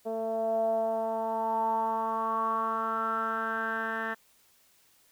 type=tone with low-pass filter sweep; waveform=10% pulse; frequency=223.7 Hz; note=A3; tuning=29 cents sharp; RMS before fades=-30 dBFS; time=0.05-4.15 s; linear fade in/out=20 ms; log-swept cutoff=570 to 1800 Hz; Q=7.2; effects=white hiss -64 dBFS RMS until 5.11 s

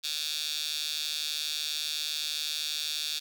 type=tone with high-pass filter; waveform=15% pulse; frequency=152.1 Hz; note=D#3; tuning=39 cents flat; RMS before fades=-33 dBFS; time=0.03-3.2 s; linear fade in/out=20 ms; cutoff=3900 Hz; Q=3.7; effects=none

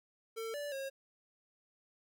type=tone with pitch steps; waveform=square; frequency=449.5 / 581 / 542 Hz; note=A4 / D5 / C#5; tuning=+37 / -19 / -39 cents; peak=-39 dBFS; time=0.36-0.9 s; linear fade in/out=20 ms; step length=180 ms; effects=none

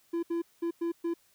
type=tone bursts at uneven times; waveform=triangle; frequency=337.7 Hz; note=E4; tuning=42 cents sharp; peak=-26 dBFS; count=5; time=0.13-0.23 / 0.3-0.42 / 0.62-0.71 / 0.81-0.92 / 1.04-1.14 s; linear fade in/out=10 ms; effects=white hiss -66 dBFS RMS until 1.34 s

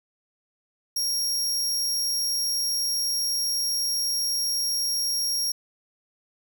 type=tone; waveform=sawtooth; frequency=5588 Hz; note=F8; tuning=in tune; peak=-21 dBFS; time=0.96-5.52 s; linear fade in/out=5 ms; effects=none

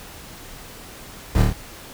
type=noise with echo; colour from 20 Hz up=brown; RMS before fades=-17 dBFS; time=1.35-1.42 s; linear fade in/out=2 ms; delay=27 ms; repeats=4; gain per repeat=-2 dB; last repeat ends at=1.528 s; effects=pink hiss -40 dBFS RMS until 1.93 s

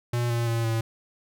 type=tone with pitch steps; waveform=square; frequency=120 / 117.73 / 115.51 / 113.33 Hz; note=B2 / A#2 / A#2 / A#2; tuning=-49 / +18 / -15 / -48 cents; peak=-24 dBFS; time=0.13-0.81 s; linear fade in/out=5 ms; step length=170 ms; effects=none

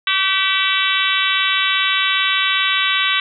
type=harmonic tone with a mistuned harmonic; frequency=382.5 Hz; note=G4; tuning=42 cents flat; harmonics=3 / 4 / 5 / 6 / 7 / 8 / 9 / 10; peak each=-23 / -23 / -23 / -23 / -23 / -23 / -23 / -23 dBFS; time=0.07-3.2 s; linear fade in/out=2 ms; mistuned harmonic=5; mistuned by=+41 cents; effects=none

